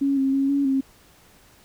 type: tone with pitch steps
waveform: sine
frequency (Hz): 277.2 / 269 / 273.2 / 280.8 / 268.5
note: C#4 / C4 / C#4 / C#4 / C4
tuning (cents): 0 / +48 / -25 / +22 / +45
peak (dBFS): -18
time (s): 0.01-0.81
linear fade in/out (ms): 10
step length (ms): 160
effects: pink hiss -54 dBFS RMS until 1.64 s